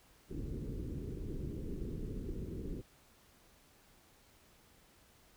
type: low-pass noise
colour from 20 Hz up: pink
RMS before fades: -41 dBFS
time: 0.29-2.82 s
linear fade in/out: 20 ms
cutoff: 440 Hz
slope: 48 dB/octave
effects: pink hiss -65 dBFS RMS until 5.36 s